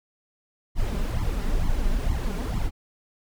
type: noise with flanger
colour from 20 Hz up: brown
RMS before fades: -24 dBFS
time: 0.75-2.71 s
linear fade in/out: 50 ms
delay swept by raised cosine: 0.93 to 5.03 ms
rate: 2.2 Hz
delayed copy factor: +0.85
effects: none